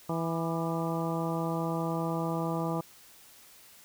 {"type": "harmonic tone with a mistuned harmonic", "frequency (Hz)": 164.81, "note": "E3", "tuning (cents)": 0, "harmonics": [1, 2, 3, 4, 5, 6, 7], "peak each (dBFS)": [-32, -35, -37, -38, -39, -40, -40], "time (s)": [0.09, 2.81], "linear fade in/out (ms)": 5, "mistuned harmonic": 7, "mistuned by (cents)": 52, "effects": ["white hiss -55 dBFS RMS until 3.84 s"]}